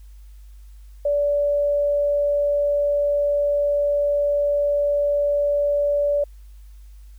sine tone, 578 Hz, D5, 28 cents flat, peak -17 dBFS, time 1.05-6.24 s, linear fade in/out 5 ms, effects added 50 Hz sine -40 dBFS peak until 7.18 s + white hiss -62 dBFS RMS until 7.18 s

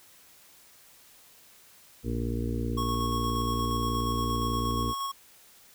harmonic tone, 58.27 Hz, A#1, in tune, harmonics 1 / 2 / 4 / 5 / 6 / 7 / 8, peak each -32 / -33 / -34 / -37 / -41 / -41 / -40 dBFS, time 2.03-4.94 s, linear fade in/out 50 ms
square tone with tremolo, 1100 Hz, C#6, 14 cents flat, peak -30 dBFS, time 2.77-5.12 s, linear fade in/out 10 ms, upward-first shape square, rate 8.5 Hz, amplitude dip 25%
effects white hiss -56 dBFS RMS until 5.74 s

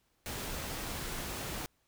pink noise, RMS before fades -39 dBFS, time 0.26-1.66 s, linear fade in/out 0 ms, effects pink hiss -74 dBFS RMS until 1.87 s

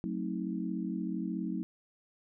sine chord, F# diminished seventh, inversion none, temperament just, 185 / 222 / 266.4 / 319.7 Hz, F#3 / A3 / C4 / Eb4, 0 / +16 / +31 / +47 cents, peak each -36 / -38 / -40 / -38 dBFS, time 0.04-1.63 s, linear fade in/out 0 ms, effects none

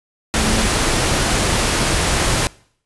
sine tone in noise, 220.5 Hz, A3, 4 cents sharp, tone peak -23 dBFS, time 0.35-0.66 s, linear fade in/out 0 ms, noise pink, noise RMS -17 dBFS, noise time 0.34-2.47 s, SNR -9 dB, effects noise-tail reverb RT60 0.6 s tail -23 dB re dry + resampled to 24000 Hz

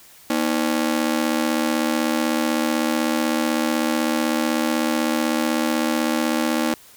sawtooth ring-modulated tone, 277.2 Hz, C#4, in tune, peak -12 dBFS, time 0.3-6.74 s, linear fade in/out 2 ms, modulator 38 Hz, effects white hiss -48 dBFS RMS until 6.96 s

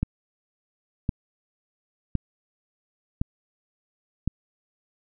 click train, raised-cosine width 5 ms, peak -11 dBFS, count 5, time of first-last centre 0.03-4.276 s, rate 0.942 Hz, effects none

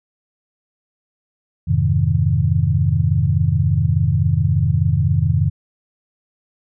sine chord, F minor seventh, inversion none, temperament equal, 87.31 / 103.83 / 130.81 / 155.56 Hz, F2 / Ab2 / C3 / Eb3, 0 / 0 / 0 / 0 cents, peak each -19 dBFS, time 1.67-5.5 s, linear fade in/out 20 ms, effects none

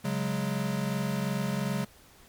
square chord, C# suspended fourth, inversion none, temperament equal, 138.59 / 185 / 207.7 Hz, C#3 / F#3 / G#3, 0 / 0 / 0 cents, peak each -33 dBFS, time 0.04-1.85 s, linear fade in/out 10 ms, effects pink hiss -56 dBFS RMS until 2.28 s + MP3 96 kbps

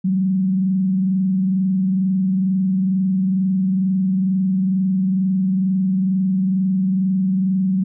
sine tone with frequency modulation, 188.9 Hz, F#3, 36 cents sharp, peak -15 dBFS, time 0.04-7.84 s, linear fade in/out 10 ms, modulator 22.2 Hz, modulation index 0.36, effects none

